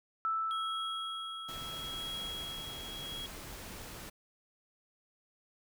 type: tone with exponential decay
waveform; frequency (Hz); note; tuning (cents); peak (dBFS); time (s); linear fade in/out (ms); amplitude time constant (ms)
sine; 1318.5; E6; 0; -29; 0.25-3.61; 0; 730
type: tone with tremolo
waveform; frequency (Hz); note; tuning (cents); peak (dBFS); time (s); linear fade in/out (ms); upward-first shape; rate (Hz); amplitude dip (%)
triangle; 3300; G#7; -12; -36; 0.51-3.26; 0; triangle; 0.76; 55
type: noise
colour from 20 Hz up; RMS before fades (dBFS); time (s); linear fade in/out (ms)
pink; -46; 1.48-4.1; 10
effects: none